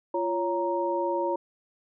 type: tone cluster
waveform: sine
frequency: 346.3 / 557 / 934 Hz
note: F4 / C#5 / A#5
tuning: -15 / +8 / +3 cents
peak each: -29 dBFS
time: 0.14-1.36 s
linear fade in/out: 5 ms
effects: none